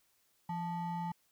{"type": "ring-modulated tone", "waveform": "triangle", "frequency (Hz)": 523.3, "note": "C5", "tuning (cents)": 0, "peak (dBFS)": -30, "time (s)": [0.49, 1.12], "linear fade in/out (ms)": 5, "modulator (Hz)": 352, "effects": ["white hiss -73 dBFS RMS until 1.31 s"]}